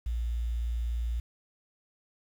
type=tone with quantisation; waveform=sine; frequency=58.27 Hz; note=A#1; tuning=in tune; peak=-28 dBFS; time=0.06-1.2 s; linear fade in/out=5 ms; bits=9; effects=none